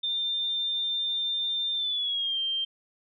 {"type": "tone with pitch glide", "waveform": "sine", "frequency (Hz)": [3597, 3150], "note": ["A7", "G7"], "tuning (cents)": [37, 8], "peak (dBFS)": -26, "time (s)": [0.03, 2.65], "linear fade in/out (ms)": 10, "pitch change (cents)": -229, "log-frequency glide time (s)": [1.74, 2.39], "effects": []}